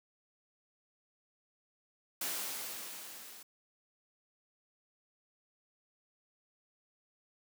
white noise with level ramp, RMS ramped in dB -36 to -52 dBFS, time 2.21-3.43 s, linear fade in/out 5 ms, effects high-pass 200 Hz 12 dB/octave

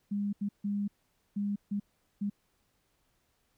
sine tone bursts at uneven times, 203 Hz, G#3, 39 cents flat, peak -29 dBFS, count 6, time 0.11-0.33 / 0.41-0.49 / 0.64-0.88 / 1.36-1.56 / 1.71-1.8 / 2.21-2.3 s, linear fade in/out 10 ms, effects pink hiss -74 dBFS RMS until 3.57 s

